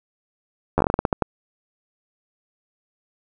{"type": "slowing click train", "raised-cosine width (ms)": 1, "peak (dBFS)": -4, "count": 12, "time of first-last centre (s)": [0.78, 1.223], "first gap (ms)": 11, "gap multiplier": 1.24, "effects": []}